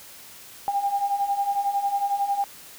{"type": "beating tone pair", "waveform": "sine", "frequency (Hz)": [794, 805], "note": ["G5", "G5"], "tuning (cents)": [22, 46], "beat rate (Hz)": 11, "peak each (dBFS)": [-28, -23], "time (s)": [0.68, 2.44], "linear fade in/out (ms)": 0, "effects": ["white hiss -45 dBFS RMS until 2.78 s"]}